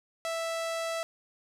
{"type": "tone with low-pass filter", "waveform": "sawtooth", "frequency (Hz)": 659.3, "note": "E5", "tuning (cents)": 0, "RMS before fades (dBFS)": -33, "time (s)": [0.25, 1.03], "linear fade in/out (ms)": 0, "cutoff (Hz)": 10000, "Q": 0.85, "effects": []}